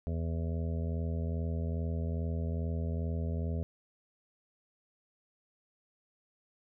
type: harmonic tone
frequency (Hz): 82.41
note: E2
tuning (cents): 0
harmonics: 1 / 2 / 3 / 5 / 6 / 7 / 8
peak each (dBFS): -32 / -38 / -42 / -46 / -48 / -49 / -50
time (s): 0.07-3.63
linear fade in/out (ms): 0
effects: none